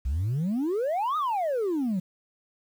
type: exponential two-way sweep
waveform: sine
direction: up then down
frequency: 59.8 to 1279 to 175.1 Hz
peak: -22 dBFS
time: 0.05-2 s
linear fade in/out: 10 ms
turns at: 1.17 s
effects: tanh soft clip ceiling -23 dBFS + 9-bit